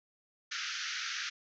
pink band-pass noise, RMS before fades -38 dBFS, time 0.51-1.3 s, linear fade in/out 10 ms, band 1300 to 6400 Hz, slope 96 dB/octave, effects none

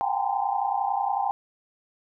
sine tone cluster, 730 / 786 / 817 / 911 / 1028 Hz, F#5 / G5 / G#5 / A#5 / C6, -24 / +4 / -29 / -40 / -31 cents, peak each -33 / -27 / -28 / -31 / -34 dBFS, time 0.01-1.31 s, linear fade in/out 0 ms, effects none

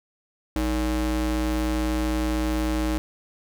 square ring-modulated tone, 128.5 Hz, C3, 31 cents flat, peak -20 dBFS, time 0.56-2.98 s, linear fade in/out 0 ms, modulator 185 Hz, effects none

